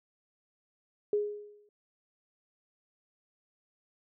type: tone with exponential decay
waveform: sine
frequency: 415.3 Hz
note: G#4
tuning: in tune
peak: -23 dBFS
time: 1.13-1.69 s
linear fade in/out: 2 ms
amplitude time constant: 120 ms
effects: none